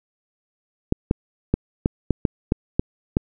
clicks, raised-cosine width 3 ms, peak -4 dBFS, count 9, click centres 0.924 / 1.111 / 1.54 / 1.859 / 2.107 / 2.252 / 2.521 / 2.795 / 3.169 s, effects none

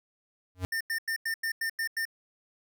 square tone with exponential growth, 91.8 Hz, F#2, 13 cents flat, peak -26 dBFS, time 0.55-0.65 s, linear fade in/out 0 ms, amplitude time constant 21 ms
square tone bursts, 1807 Hz, A6, 46 cents sharp, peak -29 dBFS, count 8, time 0.72-2.053 s, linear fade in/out 5 ms, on 87 ms, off 91 ms
effects none

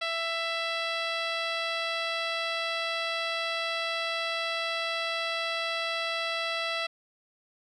10% pulse tone with low-pass filter, 664 Hz, E5, 12 cents sharp, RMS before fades -31 dBFS, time 0.01-6.87 s, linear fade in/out 10 ms, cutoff 4500 Hz, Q 1.2, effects none

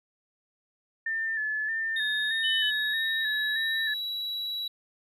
sine tone with vibrato, 1760 Hz, A6, in tune, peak -27 dBFS, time 1.06-3.94 s, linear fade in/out 5 ms, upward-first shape square, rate 1.6 Hz, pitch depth 36 cents each way
triangle tone with pitch glide, 3699 to 3908 Hz, A#7 to B7, -14 to -19 cents, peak -29 dBFS, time 1.96-4.68 s, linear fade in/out 5 ms, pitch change +95 cents, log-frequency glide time 2.14-4.03 s
sine tone, 3000 Hz, F#7, 23 cents sharp, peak -26 dBFS, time 2.43-2.71 s, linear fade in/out 20 ms
effects none

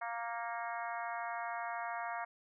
harmonic tone with a mistuned harmonic, 233.1 Hz, A#3, in tune, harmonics 3 / 4 / 5 / 6 / 7 / 8 / 9, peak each -41 / -43 / -45 / -47 / -48 / -49 / -50 dBFS, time 0.01-2.25 s, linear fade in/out 10 ms, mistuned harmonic 9, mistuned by +59 cents, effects none

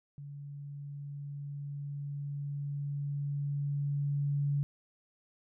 sine tone with level ramp, 142.8 Hz, D3, 48 cents flat, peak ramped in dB -42 to -27 dBFS, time 0.18-4.63 s, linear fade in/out 0 ms, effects none

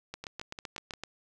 two click trains, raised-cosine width 0.2 ms, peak -23 / -21 dBFS, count 5 / 8, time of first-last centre 0.24-0.937 / 0.14-1.036 s, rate 5.74 / 7.81 Hz, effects none

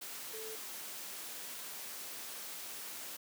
sine tone in noise, 440 Hz, A4, in tune, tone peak -45 dBFS, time 0.33-0.56 s, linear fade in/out 10 ms, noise white, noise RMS -45 dBFS, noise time 0.01-3.17 s, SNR -3 dB, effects high-pass 200 Hz 12 dB/octave

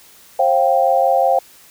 sine chord, C suspended fourth, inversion none, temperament equal with one note detuned, 533.6 / 698.5 / 784 Hz, C5 / F5 / G5, +34 / 0 / 0 cents, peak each -16 dBFS, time 0.39-1.39 s, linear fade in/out 5 ms, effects white hiss -46 dBFS RMS until 1.7 s

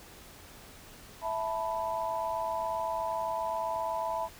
sine chord, E suspended fourth, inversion none, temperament equal, 659.3 / 880 / 987.8 Hz, E5 / A5 / B5, 0 / 0 / 0 cents, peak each -34 / -35 / -34 dBFS, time 1.21-4.29 s, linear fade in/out 50 ms, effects pink hiss -51 dBFS RMS until 4.39 s

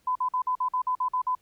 sine tone bursts, 1008 Hz, B5, 35 cents sharp, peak -23 dBFS, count 10, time 0.07-1.351 s, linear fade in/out 5 ms, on 84 ms, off 49 ms, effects pink hiss -67 dBFS RMS until 1.41 s

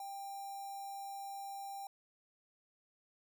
square tone with notch filter, 791 Hz, G5, 15 cents sharp, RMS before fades -45 dBFS, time 0-1.87 s, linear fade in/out 2 ms, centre 2700 Hz, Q 0.53, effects none

